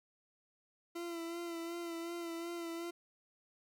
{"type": "tone with vibrato", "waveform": "40% pulse", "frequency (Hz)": 338.3, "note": "E4", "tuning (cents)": 45, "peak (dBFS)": -39, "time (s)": [0.95, 2.91], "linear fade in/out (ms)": 10, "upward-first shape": "sine", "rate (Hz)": 2.7, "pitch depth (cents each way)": 31, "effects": []}